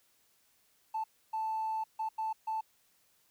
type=tone bursts at uneven times; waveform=triangle; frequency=880 Hz; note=A5; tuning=in tune; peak=-28 dBFS; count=5; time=0.94-1.04 / 1.33-1.84 / 1.99-2.09 / 2.18-2.33 / 2.47-2.61 s; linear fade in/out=10 ms; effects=tanh soft clip ceiling -29 dBFS + white hiss -70 dBFS RMS until 3.3 s